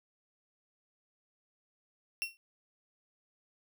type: tone with exponential decay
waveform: 35% pulse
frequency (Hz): 2726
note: F7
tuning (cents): -43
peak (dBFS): -27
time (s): 2.22-2.37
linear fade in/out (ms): 0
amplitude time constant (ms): 32
effects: none